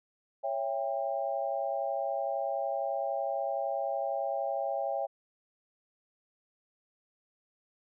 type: chord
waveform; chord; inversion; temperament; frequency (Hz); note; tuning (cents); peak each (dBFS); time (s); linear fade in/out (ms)
sine; C# diminished; none; just; 554.4 / 665.2 / 798.3; C#5 / E5 / G5; 0 / +16 / +31; -34; 0.43-5.07; 20
effects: none